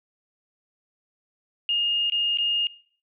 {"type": "tone with dropouts", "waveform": "sine", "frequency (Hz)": 2839, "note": "F7", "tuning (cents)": 28, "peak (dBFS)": -21, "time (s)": [1.69, 2.67], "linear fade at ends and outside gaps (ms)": 1, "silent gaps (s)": [[2.099, 2.121], [2.373, 2.385]], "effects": ["noise-tail reverb RT60 0.5 s tail -19 dB re dry"]}